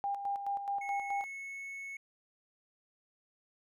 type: tone with tremolo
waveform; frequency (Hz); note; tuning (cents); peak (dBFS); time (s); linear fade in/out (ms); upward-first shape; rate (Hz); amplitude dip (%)
sine; 801; G5; +37; -31; 0.04-1.24; 0; square; 4.7; 55
type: tone with pitch glide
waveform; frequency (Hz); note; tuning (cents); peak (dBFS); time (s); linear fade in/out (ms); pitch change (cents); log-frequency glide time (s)
triangle; 2187 to 2202; C#7 to C#7; -24 to -12; -39; 0.81-1.97; 5; +12; 0.96-1.65
effects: none